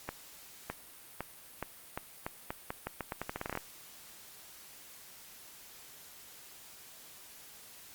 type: accelerating click train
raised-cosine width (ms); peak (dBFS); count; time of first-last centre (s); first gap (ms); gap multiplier
0.5; -20; 20; 0.09-3.574; 610; 0.83
effects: white hiss -53 dBFS RMS until 7.94 s + Opus 48 kbps

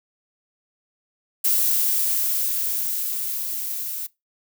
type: noise with level ramp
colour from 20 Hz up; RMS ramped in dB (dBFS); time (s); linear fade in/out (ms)
violet; -19 to -30; 1.44-4.07; 10
effects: noise-tail reverb RT60 0.2 s tail -21 dB re dry

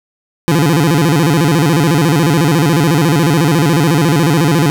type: tone with vibrato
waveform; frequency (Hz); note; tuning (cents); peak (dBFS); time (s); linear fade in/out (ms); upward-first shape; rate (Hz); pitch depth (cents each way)
25% pulse; 155.56; D#3; 0; -5; 0.48-4.7; 0; square; 14; 160
effects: none

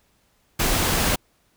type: noise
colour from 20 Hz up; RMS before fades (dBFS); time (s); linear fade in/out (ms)
pink; -21; 0.59-1.16; 10
effects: pink hiss -64 dBFS RMS until 1.56 s

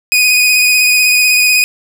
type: tone with vibrato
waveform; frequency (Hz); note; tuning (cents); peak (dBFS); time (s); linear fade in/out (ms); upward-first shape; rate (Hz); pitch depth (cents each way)
sawtooth; 2487; D#7; -1; -4; 0.12-1.64; 0; square; 16; 16
effects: none

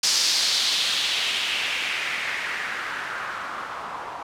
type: noise with low-pass filter sweep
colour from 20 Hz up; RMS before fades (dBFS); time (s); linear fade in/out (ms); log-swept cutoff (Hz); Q
blue; -26; 0.03-4.23; 5; 5300 to 930; 2.5
effects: none

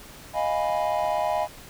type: chord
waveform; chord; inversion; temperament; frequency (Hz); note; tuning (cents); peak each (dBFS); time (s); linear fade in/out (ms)
triangle; F half-diminished seventh; third; equal with one note detuned; 622.3 / 698.5 / 827.3 / 987.8; Eb5 / F5 / Ab5 / Cb6; 0 / 0 / -7 / 0; -25 / -26 / -26 / -29; 0.33-1.48; 50
effects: pink hiss -45 dBFS RMS until 1.69 s

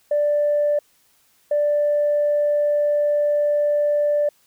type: tone pair in turn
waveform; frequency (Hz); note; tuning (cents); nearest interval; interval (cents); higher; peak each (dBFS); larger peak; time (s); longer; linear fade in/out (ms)
sine; 588 / 588; D5 / D5; +2 / +2; unison; 0; neither; -15 / -15; neither; 0.11-0.79 / 1.51-4.29; second; 5
effects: tanh soft clip ceiling -12 dBFS + white hiss -60 dBFS RMS until 4.46 s

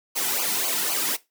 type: noise with flanger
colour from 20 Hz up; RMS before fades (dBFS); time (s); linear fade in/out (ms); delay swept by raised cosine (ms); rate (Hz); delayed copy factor
white; -25; 0.15-1.17; 20; 0.54 to 1.84; 3.9; -0.9
effects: noise-tail reverb RT60 0.2 s tail -18 dB re dry + high-pass 200 Hz 12 dB/octave

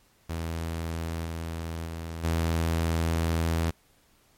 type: tone with level steps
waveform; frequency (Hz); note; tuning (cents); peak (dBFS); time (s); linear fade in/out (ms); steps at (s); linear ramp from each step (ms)
sawtooth; 82.41; E2; 0; -26 / -28 / -30 / -20; 0.29-3.71; 10; 1.24 / 1.85 / 2.23; 20
effects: pink hiss -63 dBFS RMS until 4.37 s + MP3 64 kbps

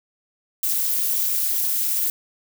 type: noise with amplitude modulation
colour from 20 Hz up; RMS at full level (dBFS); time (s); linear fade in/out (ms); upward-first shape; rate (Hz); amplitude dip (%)
violet; -18; 0.63-2.1; 2; sine; 285; 95
effects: none

